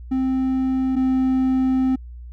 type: tone pair in turn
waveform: triangle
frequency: 261.6 / 260.5 Hz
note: C4 / C4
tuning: 0 / -7 cents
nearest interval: unison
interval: 7 cents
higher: first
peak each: -16 / -14 dBFS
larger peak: second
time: 0.11-0.96 / 0.96-1.96 s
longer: second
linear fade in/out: 10 ms
effects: added 60 Hz sine -34 dBFS peak until 2.32 s